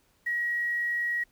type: tone with quantisation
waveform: sine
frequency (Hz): 1905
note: A#6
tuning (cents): +37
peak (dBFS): -26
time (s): 0.26-1.24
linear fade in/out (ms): 10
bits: 9
effects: pink hiss -67 dBFS RMS until 1.31 s